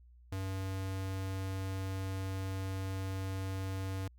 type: tone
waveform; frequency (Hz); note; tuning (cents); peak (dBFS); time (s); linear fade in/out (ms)
square; 95.6; G2; -43; -36; 0.32-4.08; 5
effects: added 60 Hz sine -56 dBFS peak until 4.18 s